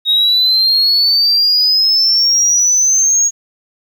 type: exponential sweep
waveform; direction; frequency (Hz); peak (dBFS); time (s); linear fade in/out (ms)
sine; up; 3758 to 6645; -7; 0.05-3.31; 50
effects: tanh soft clip ceiling -6 dBFS + 8-bit